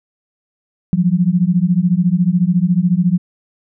sine beating tone pair, 170.9 / 184.9 Hz, F3 / F#3, -37 / -1 cents, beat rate 14 Hz, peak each -14 dBFS, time 0.93-3.18 s, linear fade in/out 0 ms, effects none

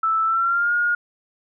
sine tone with pitch glide, 1318 to 1429 Hz, E6 to F6, -1 to +39 cents, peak -17 dBFS, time 0.03-0.95 s, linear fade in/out 5 ms, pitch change +140 cents, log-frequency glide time 0.25-0.73 s, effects none

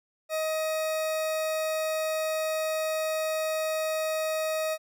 40% pulse tone, 630 Hz, D#5, 21 cents sharp, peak -26 dBFS, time 0.29-4.78 s, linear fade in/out 50 ms, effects none

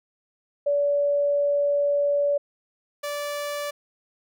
sine / sawtooth tone pair in turn, 574 / 581.7 Hz, D5 / D5, -40 / -17 cents, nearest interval unison, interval 23 cents, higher second, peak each -19 / -24 dBFS, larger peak first, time 0.66-2.38 / 3.03-3.71 s, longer first, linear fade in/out 10 ms, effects none

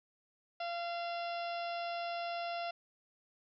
harmonic tone with a mistuned harmonic, 688 Hz, F5, 26 cents flat, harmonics 1 / 2 / 3 / 4 / 5 / 6 / 7 / 8, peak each -37 / -46 / -51 / -47 / -52 / -54 / -55 / -55 dBFS, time 0.6-2.71 s, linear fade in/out 5 ms, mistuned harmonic 8, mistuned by -70 cents, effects none

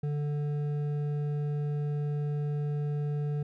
triangle tone with hard clipping, 146.83 Hz, D3, in tune, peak -30 dBFS, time 0.03-3.43 s, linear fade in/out 5 ms, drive 11 dB, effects none

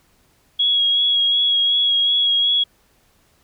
sine tone with vibrato, 3320 Hz, G#7, 1 cent flat, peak -14 dBFS, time 0.59-2.64 s, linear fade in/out 10 ms, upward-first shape sine, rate 2.7 Hz, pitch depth 20 cents each way, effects pink hiss -59 dBFS RMS until 3.43 s

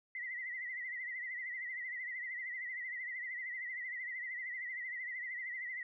sine tone with vibrato, 1991 Hz, B6, 14 cents sharp, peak -39 dBFS, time 0.15-5.83 s, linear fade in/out 2 ms, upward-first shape triangle, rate 13 Hz, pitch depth 100 cents each way, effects none

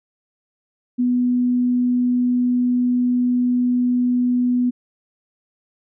sine tone, 246.9 Hz, B3, in tune, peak -15 dBFS, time 0.98-4.71 s, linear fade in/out 20 ms, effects none

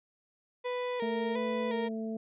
35% pulse tone with vibrato, 480 Hz, B4, 49 cents flat, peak -30 dBFS, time 0.64-1.89 s, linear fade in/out 20 ms, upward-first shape square, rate 1.4 Hz, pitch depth 54 cents each way
harmonic tone, 221.8 Hz, A3, 14 cents sharp, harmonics 1 / 2 / 3, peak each -34 / -40 / -44 dBFS, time 1.02-2.17 s, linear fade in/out 5 ms
effects resampled to 8000 Hz

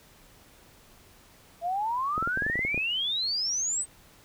sine exponential sweep, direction up, 665 to 8372 Hz, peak -26 dBFS, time 1.61-3.86 s, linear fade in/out 50 ms
clicks, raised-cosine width 2 ms, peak -21 dBFS, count 12, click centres 2.179 / 2.226 / 2.275 / 2.374 / 2.422 / 2.465 / 2.499 / 2.556 / 2.592 / 2.65 / 2.745 / 2.777 s
effects pink hiss -56 dBFS RMS until 4.24 s

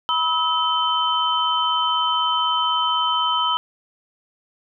sine tone cluster, 976 / 1288 / 3072 Hz, B5 / E6 / G7, -21 / -41 / -36 cents, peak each -22 dBFS, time 0.09-3.57 s, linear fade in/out 0 ms, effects none

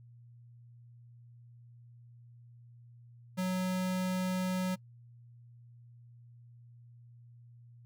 square tone, 184.7 Hz, F#3, 3 cents flat, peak -31 dBFS, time 3.37-4.76 s, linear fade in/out 20 ms, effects noise-tail reverb RT60 0.1 s tail -25 dB re dry + added 119 Hz sine -53 dBFS peak until 7.85 s

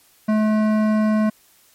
sine tone with hard clipping, 215.1 Hz, A3, 39 cents flat, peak -17 dBFS, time 0.28-1.3 s, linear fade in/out 10 ms, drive 14 dB, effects white hiss -55 dBFS RMS until 1.74 s + MP3 64 kbps

